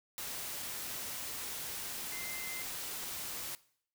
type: tone in noise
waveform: sine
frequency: 2077 Hz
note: C7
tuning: 13 cents flat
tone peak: -45 dBFS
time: 2.12-2.62 s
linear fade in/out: 0 ms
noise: white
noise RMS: -41 dBFS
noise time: 0.18-3.55 s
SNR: -7 dB
effects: noise-tail reverb RT60 0.6 s tail -20 dB re dry